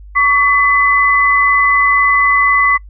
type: tone pair together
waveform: sine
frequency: 1128 / 2010 Hz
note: C#6 / B6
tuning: +30 / +30 cents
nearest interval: minor seventh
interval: 1000 cents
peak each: -11 dBFS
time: 0.15-2.78 s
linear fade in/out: 20 ms
effects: noise-tail reverb RT60 0.1 s tail -24 dB re dry + added 50 Hz sine -32 dBFS peak until 2.89 s